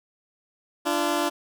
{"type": "tone pair together", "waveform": "15% pulse", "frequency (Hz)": [293.7, 342.3], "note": ["D4", "F4"], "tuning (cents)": [0, -35], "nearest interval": "minor third", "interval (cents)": 265, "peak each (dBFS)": -19, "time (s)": [0.85, 1.3], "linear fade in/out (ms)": 20, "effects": []}